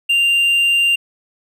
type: tone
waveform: triangle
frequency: 2786 Hz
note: F7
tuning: 5 cents flat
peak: -10 dBFS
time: 0.09-0.96 s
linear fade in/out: 10 ms
effects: none